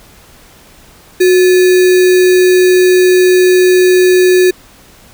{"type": "tone with sample-and-hold", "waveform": "sine", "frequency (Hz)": 365.8, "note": "F#4", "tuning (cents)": -20, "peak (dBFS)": -4, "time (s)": [1.2, 4.51], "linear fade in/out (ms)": 10, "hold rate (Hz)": 2100, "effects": ["pink hiss -41 dBFS RMS until 5.13 s"]}